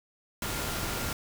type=tone in noise; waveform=sine; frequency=1396.9 Hz; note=F6; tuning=in tune; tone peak=-43 dBFS; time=0.42-1.13 s; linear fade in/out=2 ms; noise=pink; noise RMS=-33 dBFS; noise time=0.42-1.13 s; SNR=-13 dB; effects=none